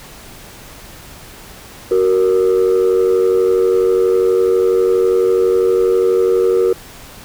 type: tone pair together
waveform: sine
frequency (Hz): 374 / 466.2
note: F#4 / A#4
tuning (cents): +19 / 0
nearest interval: major third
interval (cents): 381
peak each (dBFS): -11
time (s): 1.91-6.73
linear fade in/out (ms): 5
effects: tanh soft clip ceiling -7 dBFS + pink hiss -37 dBFS RMS until 7.24 s